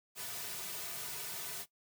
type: noise with comb filter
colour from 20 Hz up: white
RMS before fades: -42 dBFS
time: 0.15-1.66 s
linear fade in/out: 50 ms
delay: 3.7 ms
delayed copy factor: -0.9
effects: noise-tail reverb RT60 0.1 s tail -17 dB re dry + high-pass 100 Hz 12 dB/octave